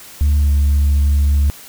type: tone with pitch glide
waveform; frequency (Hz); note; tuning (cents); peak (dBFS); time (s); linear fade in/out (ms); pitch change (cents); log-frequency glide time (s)
sine; 73 to 71.54; D2 to D2; -10 to -45; -8; 0.21-1.5; 0; -35; 0.39-0.5
effects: tanh soft clip ceiling -9 dBFS + white hiss -38 dBFS RMS until 1.68 s